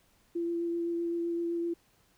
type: tone with vibrato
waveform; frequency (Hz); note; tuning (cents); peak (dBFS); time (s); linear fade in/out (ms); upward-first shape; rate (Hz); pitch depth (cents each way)
sine; 340; F4; -46; -29; 0.35-1.74; 10; sine; 7.8; 11
effects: pink hiss -67 dBFS RMS until 2.17 s